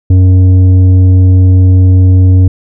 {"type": "tone with tanh clipping", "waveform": "triangle", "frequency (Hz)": 92.5, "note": "F#2", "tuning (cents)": 0, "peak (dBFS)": -3, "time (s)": [0.1, 2.48], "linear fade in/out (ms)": 5, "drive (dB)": 12, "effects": []}